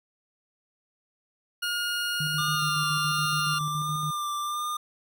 20% pulse tone with pitch glide, 1428 to 1397.8 Hz, F6 to F6, +38 to +1 cents, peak -22 dBFS, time 1.62-3.59 s, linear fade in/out 10 ms, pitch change -37 cents, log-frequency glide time 2.54-2.61 s
sine tone with tremolo, 152 Hz, D#3, 40 cents flat, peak -29 dBFS, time 2.2-4.11 s, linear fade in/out 5 ms, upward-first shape square, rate 7.1 Hz, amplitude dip 45%
square tone with vibrato, 1195 Hz, D6, 30 cents sharp, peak -29 dBFS, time 2.38-4.77 s, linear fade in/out 5 ms, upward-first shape sine, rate 1.4 Hz, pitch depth 24 cents each way
effects none

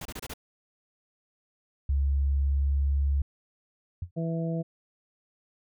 pink noise bursts, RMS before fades -38 dBFS, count 5, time 0.01-0.338 s, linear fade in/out 5 ms, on 44 ms, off 27 ms
sine tone with pitch glide, 69.4 to 70 Hz, C#2 to C#2, +3 to +18 cents, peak -22 dBFS, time 1.89-3.22 s, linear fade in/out 5 ms, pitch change +15 cents, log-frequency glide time 2.4-3.06 s
sine tone with exponential decay, 87.31 Hz, F2, in tune, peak -27 dBFS, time 4.02-4.11 s, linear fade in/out 5 ms, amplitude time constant 19 ms
harmonic tone, 164.81 Hz, E3, in tune, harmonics 1 / 2 / 3 / 4, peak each -28 / -37 / -37 / -38 dBFS, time 4.16-4.63 s, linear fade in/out 20 ms
effects none

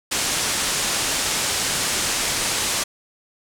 white low-pass noise, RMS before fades -23 dBFS, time 0.11-2.84 s, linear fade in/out 10 ms, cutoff 9300 Hz, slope 24 dB/octave, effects none

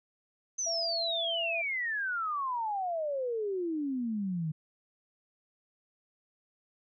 sine exponential sweep, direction down, 6260 to 151.4 Hz, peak -30 dBFS, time 0.58-4.52 s, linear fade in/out 10 ms
sine tone, 669 Hz, E5, 25 cents sharp, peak -34 dBFS, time 0.66-1.62 s, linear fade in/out 10 ms
effects none

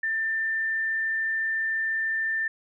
sine tone, 1787 Hz, A6, 26 cents sharp, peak -24 dBFS, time 0.03-2.48 s, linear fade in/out 5 ms, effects none

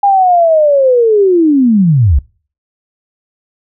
sine linear sweep, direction down, 814 to 58.8 Hz, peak -5 dBFS, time 0.03-2.19 s, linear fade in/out 5 ms, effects noise-tail reverb RT60 0.4 s tail -23 dB re dry

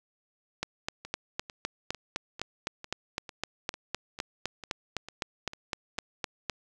two click trains, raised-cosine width 0.2 ms, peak -13 / -24 dBFS, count 24 / 12, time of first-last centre 0.63-6.497 / 1.05-5.983 s, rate 3.92 / 2.23 Hz, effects none

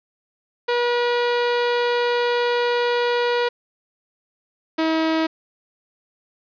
sawtooth tone pair in turn, 482.2 / 320.7 Hz, B4 / E4, -41 / -48 cents, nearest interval perfect fifth, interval 707 cents, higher first, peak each -14 dBFS, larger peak neither, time 0.68-3.49 / 4.78-5.27 s, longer first, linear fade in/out 10 ms, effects resampled to 11025 Hz + 7-bit

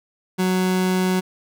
30% pulse tone, 185 Hz, F#3, in tune, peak -15 dBFS, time 0.38-1.21 s, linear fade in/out 20 ms, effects none

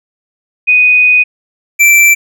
sine / square tone pair in turn, 2489 / 2339 Hz, D#7 / D7, 0 / -8 cents, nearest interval minor second, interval 108 cents, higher first, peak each -4 dBFS, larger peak neither, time 0.67-1.24 / 1.79-2.15 s, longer first, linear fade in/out 20 ms, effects none

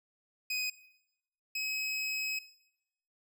25% pulse tone pair in turn, 2508 / 2550 Hz, D#7 / D#7, +13 / +42 cents, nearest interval unison, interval 29 cents, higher second, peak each -28 / -29 dBFS, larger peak first, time 0.5-0.7 / 1.55-2.39 s, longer second, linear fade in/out 5 ms, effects noise-tail reverb RT60 0.8 s tail -17 dB re dry

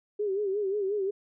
sine tone with vibrato, 400.4 Hz, G4, 37 cents sharp, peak -26 dBFS, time 0.19-1.11 s, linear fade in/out 10 ms, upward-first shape sine, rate 5.6 Hz, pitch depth 95 cents each way, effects none

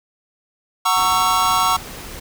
square chord, F# dominant seventh, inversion none, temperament just, 740 / 925 / 1110 / 1332 Hz, F#5 / A#5 / C#6 / E6, 0 / -14 / +2 / +18 cents, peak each -24 / -22 / -19 / -21 dBFS, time 0.85-1.77 s, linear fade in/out 10 ms
pink noise, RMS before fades -34 dBFS, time 0.96-2.2 s, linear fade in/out 10 ms
effects none

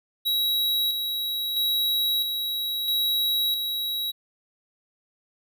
square tone with tremolo, 3865 Hz, B7, 38 cents flat, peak -22 dBFS, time 0.25-4.12 s, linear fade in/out 20 ms, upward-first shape square, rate 0.76 Hz, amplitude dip 40%, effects none

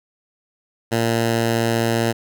10% pulse tone, 115.3 Hz, A#2, 19 cents flat, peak -9 dBFS, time 0.91-2.13 s, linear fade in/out 20 ms, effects none

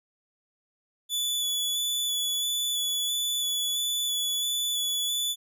sawtooth tone with vibrato, 3445 Hz, A7, 37 cents flat, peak -23 dBFS, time 1.09-5.36 s, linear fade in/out 50 ms, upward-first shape square, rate 1.5 Hz, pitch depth 13 cents each way, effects none

